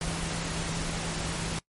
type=tone in noise; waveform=sine; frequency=164.7 Hz; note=E3; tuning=1 cent flat; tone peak=-35 dBFS; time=0.01-1.59 s; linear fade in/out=2 ms; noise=pink; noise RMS=-33 dBFS; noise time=0.01-1.59 s; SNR=-5 dB; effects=noise-tail reverb RT60 0.1 s tail -22 dB re dry + MP3 48 kbps